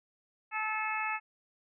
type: harmonic tone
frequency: 433.9 Hz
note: A4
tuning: 24 cents flat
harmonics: 2 / 3 / 4 / 5 / 6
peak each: -36 / -37 / -39 / -38 / -37 dBFS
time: 0.51-1.2 s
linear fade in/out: 50 ms
effects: none